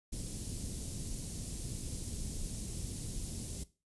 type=band-stop noise; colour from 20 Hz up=pink; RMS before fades=-40 dBFS; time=0.12-3.64 s; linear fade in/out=10 ms; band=240 to 7200 Hz; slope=12 dB/octave; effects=noise-tail reverb RT60 0.3 s tail -17 dB re dry + resampled to 24000 Hz